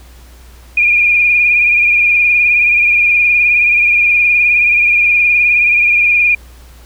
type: tone with vibrato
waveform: sine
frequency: 2424 Hz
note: D#7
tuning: 46 cents flat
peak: -7 dBFS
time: 0.77-6.35 s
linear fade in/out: 5 ms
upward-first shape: sine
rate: 19 Hz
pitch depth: 38 cents each way
effects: added 60 Hz sine -36 dBFS peak until 6.85 s + pink hiss -44 dBFS RMS until 6.85 s